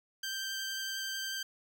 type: tone with vibrato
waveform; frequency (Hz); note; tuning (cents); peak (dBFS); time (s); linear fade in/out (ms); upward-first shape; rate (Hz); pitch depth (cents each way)
15% pulse; 1568; G6; 0; -29; 0.23-1.43; 5; triangle; 11; 14
effects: none